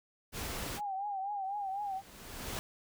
pink noise, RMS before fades -39 dBFS, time 0.32-0.81 s, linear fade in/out 50 ms
sine tone with vibrato, 795 Hz, G5, 24 cents sharp, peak -34 dBFS, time 0.76-2.02 s, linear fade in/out 50 ms, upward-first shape triangle, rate 4 Hz, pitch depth 99 cents each way
pink noise with exponential growth, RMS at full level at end -37 dBFS, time 1.44-2.59 s, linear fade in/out 0 ms, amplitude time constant 250 ms
effects none

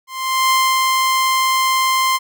sawtooth tone with ADSR envelope, 1047 Hz, C6, 1 cent sharp, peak -8 dBFS, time 0.07-2.19 s, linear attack 430 ms, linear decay 260 ms, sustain -2 dB, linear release 36 ms, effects none

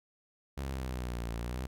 sawtooth exponential two-way sweep, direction down then up, 69.3 to 56.8 to 65.8 Hz, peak -31 dBFS, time 0.57-1.67 s, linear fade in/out 10 ms, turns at 1.34 s, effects none

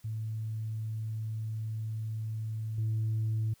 sine tone with level steps, 110 Hz, A2, in tune, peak -32 / -26 dBFS, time 0.04-3.54 s, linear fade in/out 10 ms, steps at 2.78 s, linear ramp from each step 2 ms, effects tanh soft clip ceiling -25 dBFS + white hiss -65 dBFS RMS until 3.6 s

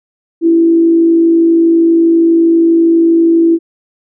sine tone with frequency modulation, 332.3 Hz, E4, 14 cents sharp, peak -5 dBFS, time 0.41-3.59 s, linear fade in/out 50 ms, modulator 52.4 Hz, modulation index 0.23, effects none

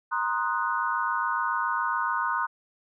sine chord, C half-diminished seventh, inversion third, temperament equal with one note detuned, 939.4 / 1046.5 / 1244.5 / 1480 Hz, Bb5 / C6 / Eb6 / Gb6, +13 / 0 / 0 / 0 cents, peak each -30 dBFS, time 0.11-2.47 s, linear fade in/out 20 ms, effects none

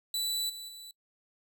sawtooth tone with level steps, 3966 Hz, B7, 7 cents sharp, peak -27 / -38 / -42 dBFS, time 0.14-0.91 s, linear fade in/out 2 ms, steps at 0.49 / 0.68 s, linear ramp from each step 10 ms, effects noise-tail reverb RT60 0.1 s tail -23 dB re dry

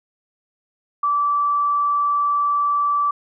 sine tone, 1160 Hz, D6, 22 cents flat, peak -16 dBFS, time 1.03-3.11 s, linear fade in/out 5 ms, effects none

